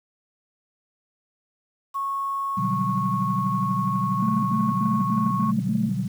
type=tone; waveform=sine; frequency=1100 Hz; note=C#6; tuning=14 cents flat; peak=-24 dBFS; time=1.94-5.52 s; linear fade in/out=20 ms
type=chord; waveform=sine; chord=G major seventh; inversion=first; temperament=just; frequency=122.5 / 147 / 183.75 / 196 Hz; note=B2 / D3 / F#3 / G3; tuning=-14 / +2 / -12 / 0 cents; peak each=-29 / -30 / -27 / -28 dBFS; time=2.57-6.08 s; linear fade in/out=10 ms
type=tone bursts; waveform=sine; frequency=217.5 Hz; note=A3; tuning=20 cents flat; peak=-22 dBFS; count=6; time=4.22-5.895 s; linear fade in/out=5 ms; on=210 ms; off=83 ms
effects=tanh soft clip ceiling -10 dBFS + 8-bit